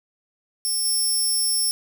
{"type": "tone with level steps", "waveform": "15% pulse", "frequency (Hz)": 5400, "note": "E8", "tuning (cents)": 41, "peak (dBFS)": [-16, -14], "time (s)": [0.65, 1.71], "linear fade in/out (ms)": 0, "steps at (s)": 0.85, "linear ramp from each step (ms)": 2, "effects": []}